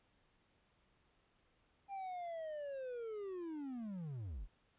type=linear sweep; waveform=triangle; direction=down; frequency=802 to 31.52 Hz; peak=-40 dBFS; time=1.88-4.48 s; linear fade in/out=50 ms; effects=pink hiss -75 dBFS RMS until 4.78 s + resampled to 8000 Hz